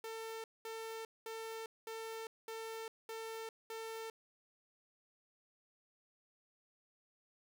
sawtooth tone bursts, 448.1 Hz, A4, 32 cents sharp, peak -39 dBFS, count 7, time 0.04-4.1 s, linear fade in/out 2 ms, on 400 ms, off 210 ms, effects none

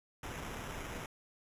pink noise with sample-and-hold, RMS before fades -43 dBFS, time 0.23-1.06 s, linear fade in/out 2 ms, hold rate 4410 Hz, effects resampled to 32000 Hz

